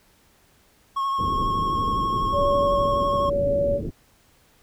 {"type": "tone with vibrato", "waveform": "triangle", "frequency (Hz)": 1091, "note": "C#6", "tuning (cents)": -28, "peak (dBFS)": -20, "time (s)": [0.96, 3.3], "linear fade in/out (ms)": 10, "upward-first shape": "sine", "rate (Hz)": 12, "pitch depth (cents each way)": 20}
{"type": "low-pass noise", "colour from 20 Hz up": "pink", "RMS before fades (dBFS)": -29, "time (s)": [1.18, 3.91], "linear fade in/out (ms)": 20, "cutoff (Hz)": 480, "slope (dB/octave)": 48}
{"type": "tone with tremolo", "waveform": "sine", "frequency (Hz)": 568, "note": "C#5", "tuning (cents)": 42, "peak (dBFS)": -19, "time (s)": [2.32, 3.81], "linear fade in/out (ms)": 50, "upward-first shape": "sine", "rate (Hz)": 1, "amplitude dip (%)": 40}
{"effects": ["pink hiss -59 dBFS RMS until 4.62 s"]}